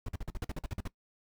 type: noise bursts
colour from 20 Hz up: brown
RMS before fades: -35 dBFS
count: 12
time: 0.06-0.877 s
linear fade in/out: 2 ms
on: 25 ms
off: 47 ms
effects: noise-tail reverb RT60 0.1 s tail -20 dB re dry